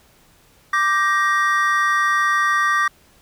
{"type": "chord", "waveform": "triangle", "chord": "G minor", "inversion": "second", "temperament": "just", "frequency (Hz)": [1176, 1568, 1881.6], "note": ["D6", "G6", "Bb6"], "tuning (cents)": [2, 0, 16], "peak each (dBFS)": [-16, -22, -18], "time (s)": [0.73, 2.88], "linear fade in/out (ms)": 5, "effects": ["pink hiss -54 dBFS RMS until 3.21 s"]}